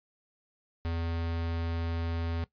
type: tone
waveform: square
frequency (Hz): 83.5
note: E2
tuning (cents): +23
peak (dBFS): -31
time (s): 0.85-2.44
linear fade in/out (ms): 0
effects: noise-tail reverb RT60 0.1 s tail -18 dB re dry + resampled to 11025 Hz